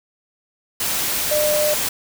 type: tone in noise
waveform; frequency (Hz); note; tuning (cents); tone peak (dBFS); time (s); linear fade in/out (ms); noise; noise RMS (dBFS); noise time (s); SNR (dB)
sine; 600; D5; +37; -17; 1.31-1.74; 5; white; -22; 0.8-1.89; +2
effects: none